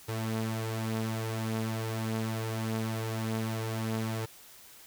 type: tone pair together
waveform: sawtooth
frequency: 111.69 / 221.7 Hz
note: A2 / A3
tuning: +26 / +13 cents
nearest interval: octave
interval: 1187 cents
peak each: -28 / -33 dBFS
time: 0.08-4.26 s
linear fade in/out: 10 ms
effects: white hiss -53 dBFS RMS until 4.86 s